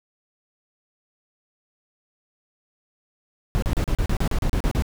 brown noise bursts, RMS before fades -21 dBFS, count 12, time 3.55-4.822 s, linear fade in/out 0 ms, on 73 ms, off 36 ms, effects none

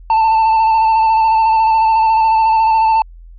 triangle tone with vibrato, 888 Hz, A5, 16 cents sharp, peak -7 dBFS, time 0.1-3.02 s, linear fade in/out 2 ms, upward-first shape square, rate 14 Hz, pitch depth 21 cents each way, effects added 42 Hz sine -34 dBFS peak until 3.38 s + resampled to 11025 Hz

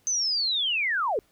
sine linear sweep, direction down, 6272 to 377.1 Hz, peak -23 dBFS, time 0.07-1.19 s, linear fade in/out 0 ms, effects pink hiss -65 dBFS RMS until 1.31 s

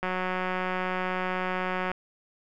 click train, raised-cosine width 0.5 ms, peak -15 dBFS, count 348, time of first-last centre 0.03-1.916 s, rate 184 Hz, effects none

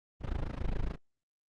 brown noise with amplitude modulation, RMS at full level -29 dBFS, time 0.2-0.98 s, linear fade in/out 50 ms, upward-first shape sine, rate 27.1 Hz, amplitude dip 95%, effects low-pass 4000 Hz 12 dB/octave + Opus 32 kbps

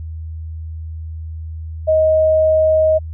sine tone, 628 Hz, D#5, 16 cents sharp, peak -10 dBFS, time 1.87-2.99 s, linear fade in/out 20 ms, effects added 80 Hz sine -25 dBFS peak until 3.13 s

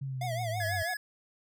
sine linear sweep, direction down, 138.59 to 92.5 Hz, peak -33 dBFS, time 0.01-0.83 s, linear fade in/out 10 ms
square tone with vibrato, 687 Hz, F5, 29 cents flat, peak -34 dBFS, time 0.21-0.94 s, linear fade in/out 5 ms, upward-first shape triangle, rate 6.1 Hz, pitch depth 150 cents each way
square tone, 1689 Hz, G#6, 29 cents sharp, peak -34 dBFS, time 0.6-0.97 s, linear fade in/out 5 ms
effects none

